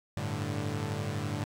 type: chord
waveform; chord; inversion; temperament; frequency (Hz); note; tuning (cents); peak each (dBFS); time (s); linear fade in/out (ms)
sawtooth; G suspended second; none; equal with one note detuned; 98 / 110 / 146.41; G2 / A2 / D3; 0 / 0 / -5; -32; 0.17-1.44; 0
effects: low-pass 10000 Hz 12 dB/octave + 10-bit